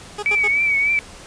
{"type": "tone bursts", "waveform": "20% pulse", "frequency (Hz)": 415.3, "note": "G#4", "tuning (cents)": 0, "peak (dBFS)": -19, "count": 3, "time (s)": [0.18, 0.481], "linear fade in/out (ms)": 10, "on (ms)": 49, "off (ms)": 77}
{"type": "tone with vibrato", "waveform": "sine", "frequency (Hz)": 2279, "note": "C#7", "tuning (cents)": 47, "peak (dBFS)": -15, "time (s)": [0.26, 0.99], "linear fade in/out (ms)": 0, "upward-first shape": "triangle", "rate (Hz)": 3.4, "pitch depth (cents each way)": 65}
{"effects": ["pink hiss -40 dBFS RMS until 1.26 s", "resampled to 22050 Hz"]}